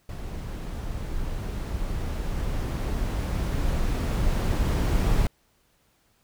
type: noise with level ramp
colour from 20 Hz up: brown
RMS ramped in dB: -34 to -21 dBFS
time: 0.09-5.27 s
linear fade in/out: 2 ms
effects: pink hiss -66 dBFS RMS until 6.23 s